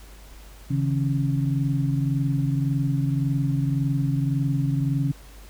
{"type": "tone cluster", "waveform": "sine", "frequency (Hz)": [137.6, 159.4, 274.8], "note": ["C#3", "D#3", "C#4"], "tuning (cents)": [-12, 42, -15], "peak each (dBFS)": [-22, -27, -28], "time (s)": [0.7, 5.12], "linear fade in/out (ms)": 10, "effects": ["added 50 Hz sine -43 dBFS peak until 5.49 s", "pink hiss -50 dBFS RMS until 5.49 s"]}